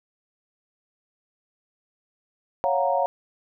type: chord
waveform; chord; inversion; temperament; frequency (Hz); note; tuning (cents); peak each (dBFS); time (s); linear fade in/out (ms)
sine; Gb major seventh; second; equal; 554.4 / 698.5 / 740 / 932.3; Db5 / F5 / Gb5 / Bb5; 0 / 0 / 0 / 0; -24 / -25 / -27 / -26; 2.64-3.06; 0
effects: none